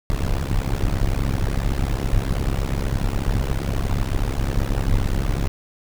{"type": "noise with amplitude modulation", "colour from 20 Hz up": "brown", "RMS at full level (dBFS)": -17, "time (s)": [0.1, 5.48], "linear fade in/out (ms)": 0, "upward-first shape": "sine", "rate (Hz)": 68, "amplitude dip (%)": 100, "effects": []}